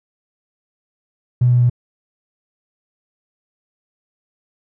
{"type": "tone with pitch steps", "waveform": "triangle", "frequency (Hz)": [123.47, 122.69, 121.91], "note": ["B2", "B2", "B2"], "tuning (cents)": [0, -11, -22], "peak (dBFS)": -6, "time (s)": [1.41, 1.698], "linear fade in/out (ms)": 10, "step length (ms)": 96, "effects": ["tanh soft clip ceiling -8 dBFS"]}